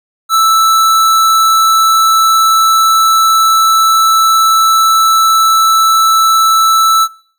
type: tone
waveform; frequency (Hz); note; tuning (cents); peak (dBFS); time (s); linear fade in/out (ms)
square; 1318.5; E6; 0; -7; 0.29-7.08; 50
effects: noise-tail reverb RT60 0.5 s tail -22 dB re dry